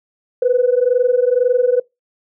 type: tone pair together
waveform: sine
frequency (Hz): 484.8 / 506.8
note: B4 / B4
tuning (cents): -32 / +45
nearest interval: minor second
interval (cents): 77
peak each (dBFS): -14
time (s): 0.42-1.8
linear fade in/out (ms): 5
effects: noise-tail reverb RT60 0.2 s tail -23 dB re dry + tanh soft clip ceiling -5 dBFS